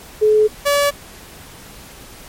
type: tone pair in turn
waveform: sine / sawtooth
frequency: 427.8 / 572.6 Hz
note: A4 / D5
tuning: -49 / -44 cents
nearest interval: perfect fourth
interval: 505 cents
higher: second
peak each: -9 dBFS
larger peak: neither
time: 0.21-0.48 / 0.65-0.91 s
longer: first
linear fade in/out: 20 ms
effects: pink hiss -39 dBFS RMS until 2.28 s + MP3 64 kbps